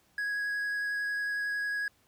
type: tone with vibrato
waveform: triangle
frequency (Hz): 1661.2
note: G#6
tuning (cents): 0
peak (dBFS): -28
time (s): 0.18-1.88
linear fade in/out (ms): 2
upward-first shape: sine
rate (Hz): 11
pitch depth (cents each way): 8
effects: pink hiss -67 dBFS RMS until 2.07 s + high-pass 60 Hz 12 dB/octave